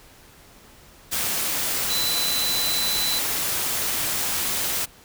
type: tone in noise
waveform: sine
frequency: 4005 Hz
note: B7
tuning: 23 cents sharp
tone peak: -24 dBFS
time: 1.89-3.2 s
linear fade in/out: 20 ms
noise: white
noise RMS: -25 dBFS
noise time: 1.11-4.86 s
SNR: -2 dB
effects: pink hiss -50 dBFS RMS until 5.04 s